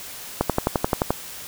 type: click train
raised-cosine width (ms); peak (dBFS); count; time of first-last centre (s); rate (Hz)
1; -4; 9; 0.41-1.106; 11.5
effects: white hiss -37 dBFS RMS until 1.47 s

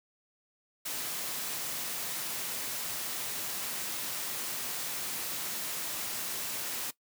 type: high-pass noise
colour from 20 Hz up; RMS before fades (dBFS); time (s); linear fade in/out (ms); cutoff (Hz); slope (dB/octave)
white; -36; 0.85-6.91; 10; 110; 24
effects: noise-tail reverb RT60 0.1 s tail -18 dB re dry

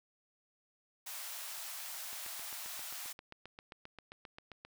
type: high-pass noise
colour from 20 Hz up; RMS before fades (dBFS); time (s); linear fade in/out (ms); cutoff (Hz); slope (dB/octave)
white; -44; 1.06-3.13; 10; 600; 48
type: click train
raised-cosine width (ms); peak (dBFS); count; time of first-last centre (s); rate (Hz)
0.3; -32; 20; 2.13-4.65; 7.54
effects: none

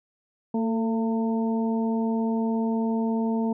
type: harmonic tone with a mistuned harmonic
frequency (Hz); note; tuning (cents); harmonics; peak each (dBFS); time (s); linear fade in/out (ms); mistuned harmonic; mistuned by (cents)
226.4; A3; +50; 1 / 2 / 3 / 4; -23 / -31 / -36 / -35; 0.54-3.53; 5; 2; -33
effects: none

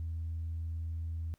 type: tone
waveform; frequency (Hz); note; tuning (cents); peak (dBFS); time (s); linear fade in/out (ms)
sine; 81.9; E2; -11; -33; 0-1.34; 0
effects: tanh soft clip ceiling -31 dBFS + pink hiss -74 dBFS RMS until 1.38 s

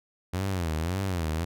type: tone with vibrato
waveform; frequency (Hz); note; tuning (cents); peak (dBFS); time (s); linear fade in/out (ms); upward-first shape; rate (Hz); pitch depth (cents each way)
sawtooth; 87.31; F2; 0; -23; 0.33-1.45; 10; sine; 1.8; 200
effects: none

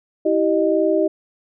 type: tone cluster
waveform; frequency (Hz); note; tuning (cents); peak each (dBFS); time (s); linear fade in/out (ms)
sine; 325.8 / 387.5 / 615; E4 / G4 / D#5; -20 / -20 / -20; -19; 0.25-1.08; 10
effects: none

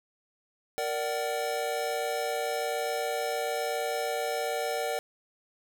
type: chord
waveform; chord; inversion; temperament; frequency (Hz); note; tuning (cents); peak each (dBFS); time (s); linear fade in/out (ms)
square; Bb augmented; none; equal with one note detuned; 466.2 / 587.3 / 754.7; Bb4 / D5 / F#5; 0 / 0 / +34; -34; 0.78-4.99; 0
effects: none

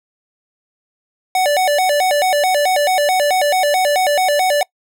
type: tone with vibrato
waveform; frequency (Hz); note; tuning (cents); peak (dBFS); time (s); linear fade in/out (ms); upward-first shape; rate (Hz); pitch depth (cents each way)
square; 659.3; E5; 0; -13; 1.35-4.63; 2; square; 4.6; 210
effects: noise-tail reverb RT60 0.1 s tail -24 dB re dry

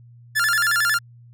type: tone with vibrato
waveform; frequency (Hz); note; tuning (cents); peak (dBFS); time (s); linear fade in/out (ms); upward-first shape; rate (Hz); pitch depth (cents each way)
45% pulse; 1557; G6; -12; -17; 0.35-0.99; 20; square; 11; 190
effects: added 119 Hz sine -44 dBFS peak until 1.33 s

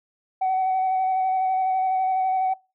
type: tone with vibrato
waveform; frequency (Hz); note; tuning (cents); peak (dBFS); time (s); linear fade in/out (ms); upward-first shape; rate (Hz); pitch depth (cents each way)
sine; 754; F#5; +32; -18; 0.41-2.54; 10; square; 12; 15
effects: noise-tail reverb RT60 0.3 s tail -25 dB re dry + tanh soft clip ceiling -17 dBFS

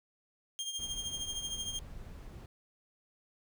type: tone with tremolo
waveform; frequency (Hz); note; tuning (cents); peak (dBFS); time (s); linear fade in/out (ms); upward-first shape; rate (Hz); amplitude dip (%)
25% pulse; 3207; G7; +39; -30; 0.59-1.79; 0; triangle; 13; 70
type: noise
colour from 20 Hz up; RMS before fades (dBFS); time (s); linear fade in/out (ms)
brown; -47; 0.79-2.46; 2
effects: none

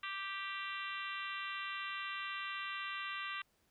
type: harmonic tone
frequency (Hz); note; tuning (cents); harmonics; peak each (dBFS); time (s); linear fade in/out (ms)
392; G4; 0; 3 / 4 / 5 / 6 / 7 / 8 / 9 / 10; -44 / -47 / -46 / -50 / -46 / -51 / -52 / -55; 0.03-3.42; 5
effects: pink hiss -75 dBFS RMS until 3.7 s

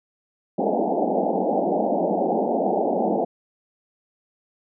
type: band-pass noise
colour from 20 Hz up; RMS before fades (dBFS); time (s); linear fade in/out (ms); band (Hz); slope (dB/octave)
white; -22; 0.58-3.25; 10; 180 to 830; 96
effects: none

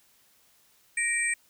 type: tone cluster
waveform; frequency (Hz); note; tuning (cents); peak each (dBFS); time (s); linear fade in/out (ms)
sine; 1871 / 2338 / 8300; A#6 / D7 / C9; +6 / -8 / -15; -29; 0.97-1.34; 5
effects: white hiss -63 dBFS RMS until 1.49 s

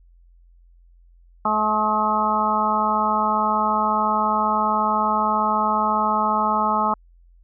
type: harmonic tone with a mistuned harmonic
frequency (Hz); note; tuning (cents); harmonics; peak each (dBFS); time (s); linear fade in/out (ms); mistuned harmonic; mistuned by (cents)
214.6; A3; -43; 1 / 2 / 3 / 4 / 5 / 6; -27 / -34 / -28 / -22 / -23 / -23; 1.45-6.94; 5; 6; -17
effects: added 43 Hz sine -49 dBFS peak until 7.43 s

